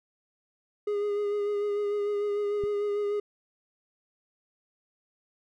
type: tone with vibrato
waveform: triangle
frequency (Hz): 411.4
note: G#4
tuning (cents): -16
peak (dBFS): -24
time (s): 0.87-3.2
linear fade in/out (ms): 5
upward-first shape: sine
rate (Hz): 6.7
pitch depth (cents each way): 22
type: click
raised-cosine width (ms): 5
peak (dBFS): -27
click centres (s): 2.638
effects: none